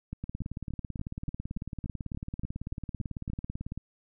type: two click trains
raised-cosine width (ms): 5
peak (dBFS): -23 / -23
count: 65 / 12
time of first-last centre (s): 0.24-3.776 / 0.13-3.3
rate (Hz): 18.1 / 3.47
effects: none